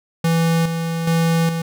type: tone with tremolo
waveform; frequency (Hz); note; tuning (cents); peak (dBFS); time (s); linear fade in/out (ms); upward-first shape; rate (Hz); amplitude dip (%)
square; 165.4; E3; +6; -15; 0.24-1.62; 5; square; 1.2; 50
effects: none